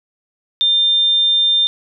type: tone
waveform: sine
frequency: 3600 Hz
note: A7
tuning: 39 cents sharp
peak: -11 dBFS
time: 0.61-1.67 s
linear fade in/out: 0 ms
effects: none